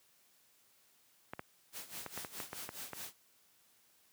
clicks, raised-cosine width 0.5 ms, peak -26 dBFS, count 9, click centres 1.335 / 1.394 / 2.063 / 2.176 / 2.248 / 2.402 / 2.531 / 2.691 / 2.933 s
white noise with tremolo, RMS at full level -44 dBFS, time 1.72-3.14 s, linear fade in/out 50 ms, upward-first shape sine, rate 4.8 Hz, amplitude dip 80%
effects white hiss -69 dBFS RMS until 4.12 s + high-pass 80 Hz 12 dB/octave

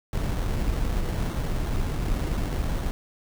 brown noise with sample-and-hold, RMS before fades -26 dBFS, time 0.13-2.91 s, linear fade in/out 0 ms, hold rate 2450 Hz, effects none

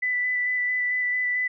sine tone with vibrato, 1988 Hz, B6, 11 cents sharp, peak -22 dBFS, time 0.02-1.48 s, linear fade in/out 10 ms, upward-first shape square, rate 4.5 Hz, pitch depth 10 cents each way, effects none

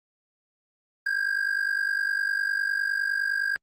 triangle ring-modulated tone, 1608 Hz, G6, 44 cents sharp, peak -19 dBFS, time 1.06-3.56 s, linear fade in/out 0 ms, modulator 24.9 Hz, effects Opus 32 kbps

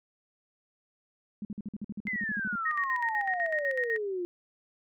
sine tone bursts, 207.7 Hz, G#3, in tune, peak -33 dBFS, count 15, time 1.42-2.556 s, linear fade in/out 2 ms, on 30 ms, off 49 ms
sine exponential sweep, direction down, 2093 to 344.6 Hz, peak -30 dBFS, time 2.07-4.25 s, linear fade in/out 0 ms
sine tone with tremolo, 1864.7 Hz, A#6, in tune, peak -27 dBFS, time 2.65-3.98 s, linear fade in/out 10 ms, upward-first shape square, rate 8 Hz, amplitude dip 70%
effects none

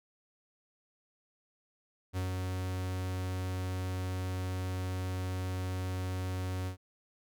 45% pulse tone with ADSR envelope, 92.5 Hz, F#2, in tune, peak -31 dBFS, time 2.13-6.77 s, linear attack 40 ms, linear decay 130 ms, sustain -2 dB, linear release 100 ms, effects none

